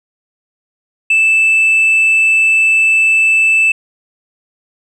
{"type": "tone with tanh clipping", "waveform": "sine", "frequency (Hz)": 2637, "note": "E7", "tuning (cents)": 0, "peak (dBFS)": -8, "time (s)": [1.1, 3.72], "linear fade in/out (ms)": 5, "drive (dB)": 1, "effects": []}